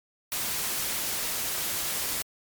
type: noise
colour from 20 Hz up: white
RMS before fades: -30 dBFS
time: 0.32-2.22 s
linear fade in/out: 0 ms
effects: MP3 96 kbps